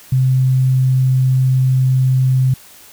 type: tone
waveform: sine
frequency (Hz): 130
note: C3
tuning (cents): -11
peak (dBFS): -10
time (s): 0.12-2.54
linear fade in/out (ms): 5
effects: white hiss -42 dBFS RMS until 2.92 s